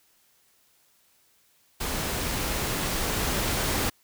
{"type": "noise with level ramp", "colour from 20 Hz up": "pink", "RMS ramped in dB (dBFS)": [-30, -26], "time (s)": [1.8, 3.9], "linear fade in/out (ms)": 10, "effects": ["white hiss -64 dBFS RMS until 4.03 s"]}